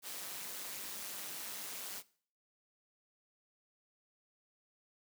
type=noise with amplitude modulation; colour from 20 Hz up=white; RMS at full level=-41 dBFS; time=0.02-2.03 s; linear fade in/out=50 ms; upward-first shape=sine; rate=197 Hz; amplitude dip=70%; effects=noise-tail reverb RT60 0.5 s tail -20 dB re dry + high-pass 150 Hz 12 dB/octave